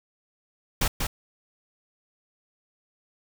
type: noise with echo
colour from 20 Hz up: pink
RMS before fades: -23 dBFS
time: 0.81-0.88 s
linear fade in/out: 5 ms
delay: 190 ms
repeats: 1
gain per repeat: -4 dB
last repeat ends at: 1.07 s
effects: none